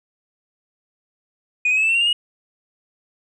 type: tone with pitch steps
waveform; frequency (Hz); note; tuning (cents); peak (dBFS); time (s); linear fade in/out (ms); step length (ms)
sine; 2471 / 2526 / 2582 / 2639 / 2698 / 2758 / 2819 / 2881; D#7 / D#7 / E7 / E7 / E7 / F7 / F7 / F#7; -13 / +26 / -37 / +1 / +40 / -22 / +16 / -47; -13; 1.65-2.13; 5; 60
effects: tanh soft clip ceiling -13 dBFS